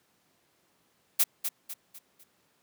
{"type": "noise with echo", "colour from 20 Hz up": "blue", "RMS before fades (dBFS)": -22, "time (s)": [1.19, 1.24], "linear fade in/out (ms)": 10, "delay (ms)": 250, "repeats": 4, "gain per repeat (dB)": -8, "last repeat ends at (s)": 2.24, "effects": ["pink hiss -69 dBFS RMS until 2.62 s", "high-pass 150 Hz 12 dB/octave"]}